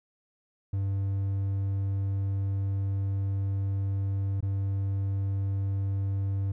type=tone with dropouts; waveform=triangle; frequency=98 Hz; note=G2; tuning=in tune; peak=-24 dBFS; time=0.73-6.52 s; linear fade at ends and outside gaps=5 ms; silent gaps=4.407-4.426 s; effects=none